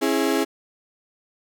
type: chord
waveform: 35% pulse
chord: C# minor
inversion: none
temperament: equal with one note detuned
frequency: 271.6 / 329.6 / 415.3 Hz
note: C#4 / E4 / G#4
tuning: -35 / 0 / 0 cents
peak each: -22 dBFS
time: 0.01-0.45 s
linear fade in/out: 20 ms
effects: none